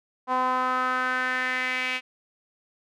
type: tone with band-pass filter sweep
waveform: sawtooth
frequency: 255.1 Hz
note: C4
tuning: 44 cents flat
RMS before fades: -26 dBFS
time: 0.27-2.01 s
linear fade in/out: 50 ms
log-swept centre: 940 to 2500 Hz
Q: 3.9
effects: none